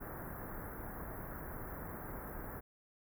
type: band-stop noise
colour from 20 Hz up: pink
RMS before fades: -45 dBFS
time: 0-2.61 s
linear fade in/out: 20 ms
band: 1800 to 12000 Hz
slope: 48 dB/octave
effects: none